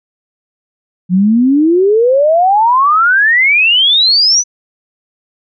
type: exponential sweep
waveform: sine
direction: up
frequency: 174.61 to 6100 Hz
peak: -6 dBFS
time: 1.09-4.44 s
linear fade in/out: 50 ms
effects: none